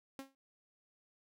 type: tone with exponential decay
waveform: sawtooth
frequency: 270 Hz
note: C#4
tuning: 45 cents flat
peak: -37 dBFS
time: 0.19-0.35 s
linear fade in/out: 0 ms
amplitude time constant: 33 ms
effects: none